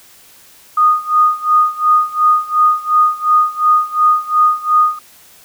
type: tone with tremolo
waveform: sine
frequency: 1234 Hz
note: D#6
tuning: 15 cents flat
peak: -6 dBFS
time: 0.77-4.99 s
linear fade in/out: 5 ms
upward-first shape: sine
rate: 2.8 Hz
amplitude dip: 90%
effects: white hiss -44 dBFS RMS until 5.44 s